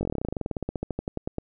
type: slowing click train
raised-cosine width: 2 ms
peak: -15 dBFS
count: 27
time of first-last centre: 0.01-1.384 s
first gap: 20 ms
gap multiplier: 1.07
effects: none